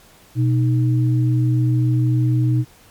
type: tone pair together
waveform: sine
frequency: 123.47 / 310 Hz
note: B2 / D#4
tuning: 0 / -6 cents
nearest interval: octave + major third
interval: 1594 cents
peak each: -14 / -23 dBFS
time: 0.35-2.65 s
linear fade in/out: 50 ms
effects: pink hiss -49 dBFS RMS until 2.9 s + MP3 96 kbps